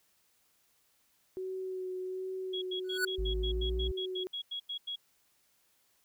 sine tone with vibrato, 372.9 Hz, F#4, 14 cents sharp, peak -35 dBFS, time 1.37-4.27 s, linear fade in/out 0 ms, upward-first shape sine, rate 1.3 Hz, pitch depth 16 cents each way
sine tone bursts, 3322 Hz, G#7, in tune, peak -35 dBFS, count 14, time 2.53-4.96 s, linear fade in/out 10 ms, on 90 ms, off 90 ms
square tone with exponential growth, 1480 Hz, F#6, in tune, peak -26 dBFS, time 2.84-3.05 s, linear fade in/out 5 ms, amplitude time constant 45 ms
triangle linear sweep, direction up, 52 to 60.6 Hz, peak -29 dBFS, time 3.18-3.92 s, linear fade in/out 10 ms
effects white hiss -71 dBFS RMS until 6.04 s

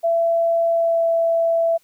sine tone with pitch glide, 670 to 665.4 Hz, E5 to E5, +28 to +16 cents, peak -15 dBFS, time 0.03-1.78 s, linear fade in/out 20 ms, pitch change -12 cents, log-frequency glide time 0.71-1.07 s, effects white hiss -60 dBFS RMS until 1.83 s

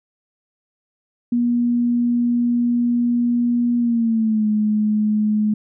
sine tone with pitch glide, 239.9 to 212.5 Hz, A#3 to G#3, +50 to +40 cents, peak -15 dBFS, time 1.32-5.54 s, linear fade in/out 5 ms, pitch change -210 cents, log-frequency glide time 3.78-4.47 s, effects none

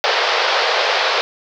pink band-pass noise, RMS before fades -17 dBFS, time 0.04-1.21 s, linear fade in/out 0 ms, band 450 to 5100 Hz, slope 48 dB/octave, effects none

